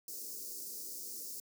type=band-stop noise; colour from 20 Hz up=white; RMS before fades=-44 dBFS; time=0.08-1.4 s; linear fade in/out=2 ms; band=490 to 4800 Hz; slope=48 dB/octave; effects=high-pass 300 Hz 12 dB/octave